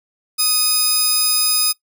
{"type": "tone pair together", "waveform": "5% pulse", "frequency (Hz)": [1252, 5008], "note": ["D#6", "D#8"], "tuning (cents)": [10, 10], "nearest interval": "2 octaves", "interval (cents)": 2400, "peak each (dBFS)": -10, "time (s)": [0.38, 1.73], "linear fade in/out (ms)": 20, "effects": ["noise-tail reverb RT60 0.1 s tail -19 dB re dry"]}